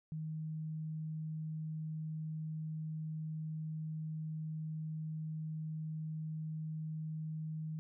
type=tone; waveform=sine; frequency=156.8 Hz; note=D#3; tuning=14 cents sharp; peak=-38 dBFS; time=0.12-7.79 s; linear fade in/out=0 ms; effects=none

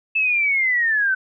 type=linear sweep; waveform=sine; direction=down; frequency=2637 to 1506 Hz; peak=-16 dBFS; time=0.15-1.15 s; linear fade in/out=10 ms; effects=none

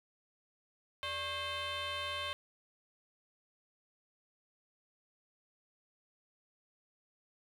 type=tone with frequency modulation; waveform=sine; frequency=2093 Hz; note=C7; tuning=in tune; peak=-33 dBFS; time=1.03-2.33 s; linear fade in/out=0 ms; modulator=502 Hz; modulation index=3.1; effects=tanh soft clip ceiling -35 dBFS + 11-bit

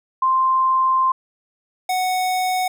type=tone pair in turn; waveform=sine / square; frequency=1046.5 / 739.6 Hz; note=C6 / F#5; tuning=0 / -1 cents; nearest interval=tritone; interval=601 cents; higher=first; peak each=-14 / -19 dBFS; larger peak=first; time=0.22-1.12 / 1.89-2.68 s; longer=first; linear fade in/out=5 ms; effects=none

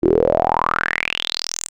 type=tone with band-pass filter sweep; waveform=sawtooth; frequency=41.13 Hz; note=E1; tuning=3 cents flat; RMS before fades=-19 dBFS; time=0.02-1.69 s; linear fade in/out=20 ms; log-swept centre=330 to 8100 Hz; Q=8; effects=none

